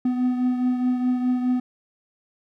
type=beating tone pair; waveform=triangle; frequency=250 / 254.8 Hz; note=B3 / C4; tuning=+21 / -46 cents; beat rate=4.8 Hz; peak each=-18 / -27 dBFS; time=0.05-1.6 s; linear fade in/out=5 ms; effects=none